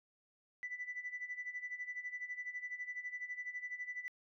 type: tone with tremolo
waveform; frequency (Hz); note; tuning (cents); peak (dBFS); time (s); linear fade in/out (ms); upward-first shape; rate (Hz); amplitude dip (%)
sine; 1984; B6; +7; -37; 0.63-4.08; 0; sine; 12; 80
effects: tanh soft clip ceiling -34 dBFS